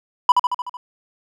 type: tone with echo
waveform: triangle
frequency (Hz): 989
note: B5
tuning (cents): +2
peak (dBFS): -5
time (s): 0.29-0.32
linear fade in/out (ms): 2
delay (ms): 75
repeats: 6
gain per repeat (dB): -4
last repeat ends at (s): 0.77
effects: none